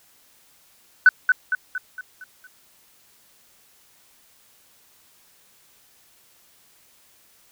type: tone with echo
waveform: sine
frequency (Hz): 1500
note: F#6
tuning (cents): +23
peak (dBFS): -6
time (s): 1.06-1.09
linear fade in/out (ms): 2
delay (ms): 230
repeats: 6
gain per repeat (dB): -6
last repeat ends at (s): 2.47
effects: tanh soft clip ceiling -2 dBFS + white hiss -57 dBFS RMS until 7.51 s